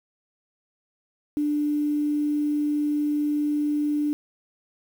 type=tone; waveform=sine; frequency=295.9 Hz; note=D4; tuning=13 cents sharp; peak=-21 dBFS; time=1.37-4.13 s; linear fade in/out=0 ms; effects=8-bit